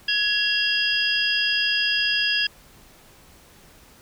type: tone cluster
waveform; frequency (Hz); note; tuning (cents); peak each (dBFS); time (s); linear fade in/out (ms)
sine; 1680 / 2747 / 3261 / 4932; G#6 / F7 / G#7 / D#8; +19 / -29 / -32 / -16; -25; 0.08-2.47; 5
effects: pink hiss -51 dBFS RMS until 4.01 s